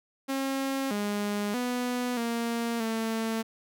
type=tone with pitch steps; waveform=sawtooth; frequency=270.2 / 205.8 / 246.9 / 233.1 / 224.1 Hz; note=C#4 / G#3 / B3 / A#3 / A3; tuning=-44 / -16 / 0 / 0 / +32 cents; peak=-24 dBFS; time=0.28-3.43 s; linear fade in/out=20 ms; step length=630 ms; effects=none